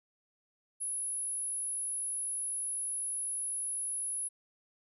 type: tone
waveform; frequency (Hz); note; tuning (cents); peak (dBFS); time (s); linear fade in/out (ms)
sine; 10548; E9; 0; -33; 0.8-4.29; 20
effects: none